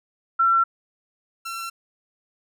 sine / sawtooth tone pair in turn, 1353 / 1353 Hz, E6 / E6, +45 / +45 cents, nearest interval unison, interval 0 cents, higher neither, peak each -15 / -26 dBFS, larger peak first, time 0.39-0.64 / 1.45-1.7 s, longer neither, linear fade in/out 10 ms, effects none

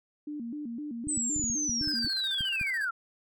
sine tone with vibrato, 263.3 Hz, C4, 11 cents sharp, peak -34 dBFS, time 0.27-2.08 s, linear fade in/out 5 ms, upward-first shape square, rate 3.9 Hz, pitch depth 210 cents each way
clicks, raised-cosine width 5 ms, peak -27 dBFS, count 12, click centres 1.071 / 1.176 / 1.363 / 1.396 / 1.44 / 1.5 / 1.695 / 1.812 / 1.875 / 2.047 / 2.408 / 2.613 s
sine linear sweep, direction down, 8200 to 1318.5 Hz, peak -28 dBFS, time 1.08-2.91 s, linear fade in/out 10 ms
square tone with tremolo, 1568 Hz, G6, in tune, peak -37 dBFS, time 1.81-2.89 s, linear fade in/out 50 ms, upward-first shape square, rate 14 Hz, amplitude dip 70%
effects none

